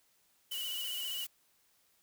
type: tone with vibrato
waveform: triangle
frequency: 2952 Hz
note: F#7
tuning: 5 cents flat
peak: -36 dBFS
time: 0.51-1.25 s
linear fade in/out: 10 ms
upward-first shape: square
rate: 15 Hz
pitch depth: 28 cents each way
type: noise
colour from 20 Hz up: blue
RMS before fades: -42 dBFS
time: 0.51-1.27 s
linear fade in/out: 10 ms
effects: white hiss -71 dBFS RMS until 2.02 s